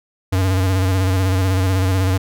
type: tone with vibrato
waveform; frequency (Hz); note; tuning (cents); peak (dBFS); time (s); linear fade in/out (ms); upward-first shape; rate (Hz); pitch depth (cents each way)
square; 94; F#2; +28; -15; 0.32-2.18; 10; square; 16; 41
effects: none